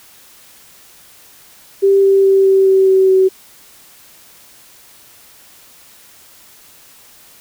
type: tone with pitch steps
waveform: sine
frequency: 393 / 390.5 / 388 / 385.6 / 383.1 / 380.7 / 378.3 Hz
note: G4 / G4 / G4 / G4 / G4 / F#4 / F#4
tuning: +4 / -7 / -18 / -28 / -40 / +49 / +38 cents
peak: -7 dBFS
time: 1.82-3.29 s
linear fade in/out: 20 ms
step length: 210 ms
effects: white hiss -44 dBFS RMS until 7.4 s